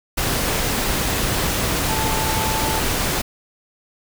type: tone in noise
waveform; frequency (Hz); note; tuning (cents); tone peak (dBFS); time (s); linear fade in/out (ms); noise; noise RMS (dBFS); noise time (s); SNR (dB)
sine; 880; A5; 0; -25; 1.88-2.8; 10; pink; -21; 0.17-3.22; -7
effects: none